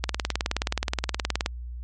click train, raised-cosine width 0.2 ms, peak -7 dBFS, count 28, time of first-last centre 0.04-1.461 s, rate 19 Hz, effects added 60 Hz sine -33 dBFS peak until 1.83 s + MP3 48 kbps

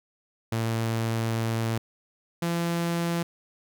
sawtooth tone pair in turn, 113.6 / 169.99 Hz, A#2 / F3, -44 / -46 cents, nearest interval perfect fifth, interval 698 cents, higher second, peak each -21 dBFS, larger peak neither, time 0.52-1.78 / 2.42-3.23 s, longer first, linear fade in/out 5 ms, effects none

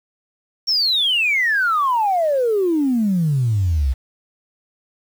sine exponential sweep, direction down, 5588 to 61.74 Hz, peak -14 dBFS, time 0.67-3.94 s, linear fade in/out 20 ms, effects tanh soft clip ceiling -10 dBFS + 7-bit

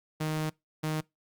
sawtooth tone pair in turn, 155.56 / 155.56 Hz, D#3 / D#3, 0 / 0 cents, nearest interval unison, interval 0 cents, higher neither, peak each -25 dBFS, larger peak neither, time 0.2-0.5 / 0.83-1.01 s, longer first, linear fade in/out 10 ms, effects noise-tail reverb RT60 0.2 s tail -24 dB re dry + Opus 48 kbps

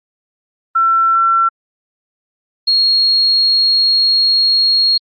sine tone pair in turn, 1350 / 4286 Hz, E6 / C8, +41 / +41 cents, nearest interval octave + minor sixth, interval 2000 cents, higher second, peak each -9 dBFS, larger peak neither, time 0.75-1.49 / 2.67-4.98 s, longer second, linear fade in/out 10 ms, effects Opus 48 kbps

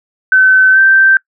sine tone with pitch glide, 1525 to 1561.5 Hz, G6 to G6, -48 to -7 cents, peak -4 dBFS, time 0.32-1.17 s, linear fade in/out 2 ms, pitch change +41 cents, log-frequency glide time 0.72-0.79 s, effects noise-tail reverb RT60 0.1 s tail -24 dB re dry

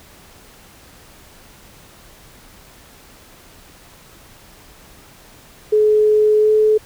sine tone with pitch glide, 426.2 to 430.4 Hz, G#4 to A4, +45 to -38 cents, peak -10 dBFS, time 5.72-6.78 s, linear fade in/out 10 ms, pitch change +17 cents, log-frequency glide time 6.4-6.51 s, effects pink hiss -45 dBFS RMS until 6.85 s

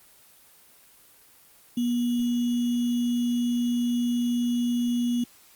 sine tone with sample-and-hold, 240.8 Hz, B3, 44 cents flat, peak -22 dBFS, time 1.77-5.24 s, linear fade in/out 5 ms, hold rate 3150 Hz, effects white hiss -55 dBFS RMS until 5.55 s + Opus 24 kbps

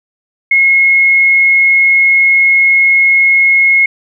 sine tone, 2166 Hz, C#7, 41 cents flat, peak -5 dBFS, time 0.51-3.86 s, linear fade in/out 5 ms, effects none

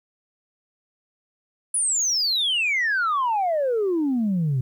sine exponential sweep, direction down, 10140 to 123.47 Hz, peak -18 dBFS, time 1.74-4.61 s, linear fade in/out 5 ms, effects tanh soft clip ceiling -17 dBFS + 10-bit

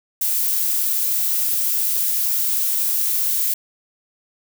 violet noise, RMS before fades -20 dBFS, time 0.21-3.54 s, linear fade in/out 5 ms, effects none

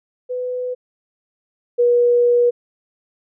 sine tone pair in turn, 499.6 / 482.5 Hz, B4 / B4, +20 / -40 cents, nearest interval minor second, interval 60 cents, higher first, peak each -21 / -11 dBFS, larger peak second, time 0.29-0.75 / 1.78-2.51 s, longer second, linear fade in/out 20 ms, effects none

